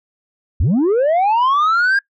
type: linear sweep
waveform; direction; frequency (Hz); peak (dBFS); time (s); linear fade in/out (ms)
sine; up; 57.8 to 1633; -9; 0.6-1.99; 5
effects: noise-tail reverb RT60 0.1 s tail -21 dB re dry + tanh soft clip ceiling -11 dBFS